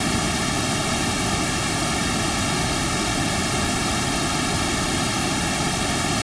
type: noise with comb filter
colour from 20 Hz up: pink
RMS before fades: -22 dBFS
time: 0-6.22 s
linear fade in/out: 5 ms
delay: 2 ms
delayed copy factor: -1
effects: resampled to 22050 Hz